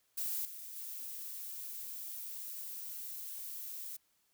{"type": "noise with level steps", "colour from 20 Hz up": "violet", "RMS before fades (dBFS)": [-37, -47, -44], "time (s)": [0.17, 3.97], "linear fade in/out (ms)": 10, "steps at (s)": [0.45, 0.76], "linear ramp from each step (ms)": 2, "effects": ["white hiss -75 dBFS RMS until 4.33 s"]}